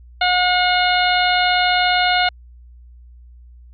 harmonic tone with a mistuned harmonic, 723 Hz, F#5, 40 cents flat, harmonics 1 / 2 / 3 / 4 / 5 / 6, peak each -17 / -20 / -22 / -23 / -24 / -25 dBFS, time 0.21-2.29 s, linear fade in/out 5 ms, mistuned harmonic 6, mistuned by -64 cents, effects added 60 Hz sine -40 dBFS peak until 3.73 s + AAC 64 kbps

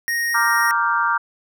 square tone, 1866 Hz, A#6, 1 cent sharp, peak -20 dBFS, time 0.08-0.71 s, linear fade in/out 0 ms
sine chord, G minor seventh, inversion first, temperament equal, 932.3 / 1174.7 / 1396.9 / 1568 Hz, Bb5 / D6 / F6 / G6, 0 / 0 / 0 / 0 cents, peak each -22 / -21 / -21 / -24 dBFS, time 0.34-1.18 s, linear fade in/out 10 ms
effects none

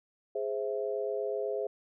sine chord, Ab augmented, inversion none, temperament equal, 415.3 / 523.3 / 659.3 Hz, Ab4 / C5 / E5, 0 / 0 / 0 cents, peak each -33 / -35 / -37 dBFS, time 0.35-1.67 s, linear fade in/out 5 ms, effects none

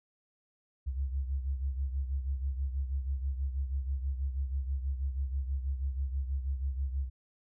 sine beating tone pair, 66.6 / 72.8 Hz, C2 / D2, +31 / -15 cents, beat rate 6.2 Hz, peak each -31 / -38 dBFS, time 0.86-7.1 s, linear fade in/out 20 ms, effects none

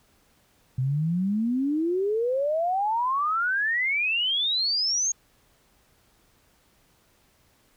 sine exponential sweep, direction up, 124.8 to 6645 Hz, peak -22 dBFS, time 0.78-5.12 s, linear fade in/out 5 ms, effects pink hiss -63 dBFS RMS until 7.76 s

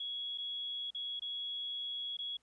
sine tone with dropouts, 3343 Hz, G#7, 11 cents sharp, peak -37 dBFS, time 0-2.37 s, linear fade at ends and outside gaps 5 ms, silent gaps 0.377-0.382 / 0.906-0.947 / 1.196-1.219 / 2.17-2.188 s, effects pink hiss -75 dBFS RMS until 2.42 s + resampled to 22050 Hz

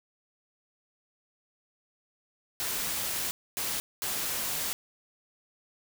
white noise bursts at uneven times, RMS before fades -32 dBFS, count 3, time 2.6-3.31 / 3.57-3.8 / 4.02-4.73 s, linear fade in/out 0 ms, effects none

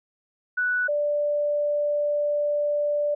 sine tone pair in turn, 1480 / 587.3 Hz, F#6 / D5, 0 / 0 cents, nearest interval octave + major third, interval 1600 cents, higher first, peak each -21 / -21 dBFS, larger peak neither, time 0.57-0.88 / 0.88-3.15 s, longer second, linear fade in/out 10 ms, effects none

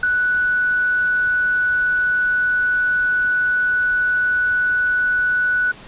sine tone with ADSR envelope, 1480 Hz, F#6, in tune, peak -12 dBFS, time 0.03-5.72 s, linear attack 4 ms, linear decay 7 ms, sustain -3 dB, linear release 11 ms, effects pink hiss -40 dBFS RMS until 5.87 s + resampled to 8000 Hz

